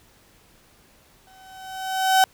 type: tone with exponential growth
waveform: 35% pulse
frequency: 760 Hz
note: F#5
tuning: 46 cents sharp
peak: -11 dBFS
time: 1.27-2.24 s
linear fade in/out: 1 ms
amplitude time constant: 210 ms
effects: pink hiss -56 dBFS RMS until 2.33 s